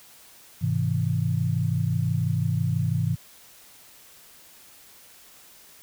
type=chord; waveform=sine; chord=Ab augmented; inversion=none; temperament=just; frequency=103.83 / 129.78 / 162.23 Hz; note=Ab2 / C3 / E3; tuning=0 / -14 / -27 cents; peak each=-26 dBFS; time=0.61-3.16 s; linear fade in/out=20 ms; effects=white hiss -51 dBFS RMS until 5.82 s